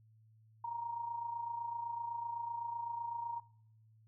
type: tone with amplitude modulation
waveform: sine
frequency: 937 Hz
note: A#5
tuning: 9 cents sharp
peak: -35 dBFS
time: 0.64-3.4 s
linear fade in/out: 5 ms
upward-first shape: sine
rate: 27.9 Hz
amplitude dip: 65%
effects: noise-tail reverb RT60 0.7 s tail -21 dB re dry + added 110 Hz sine -62 dBFS peak until 4.07 s